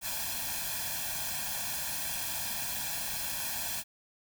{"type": "noise with comb filter", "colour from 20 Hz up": "white", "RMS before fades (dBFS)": -35, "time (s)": [0.01, 3.84], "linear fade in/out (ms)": 50, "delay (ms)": 1.2, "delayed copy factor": 0.9, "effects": []}